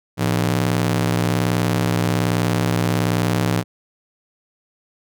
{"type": "ring-modulated tone", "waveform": "sawtooth", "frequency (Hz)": 139.9, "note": "C#3", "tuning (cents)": 16, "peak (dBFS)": -10, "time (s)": [0.17, 3.64], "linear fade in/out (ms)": 50, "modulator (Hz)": 30.6, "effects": []}